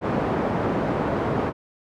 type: band-pass noise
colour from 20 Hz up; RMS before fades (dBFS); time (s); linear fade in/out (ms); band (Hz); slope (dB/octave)
pink; -24; 0.01-1.53; 50; 130 to 970; 12
effects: none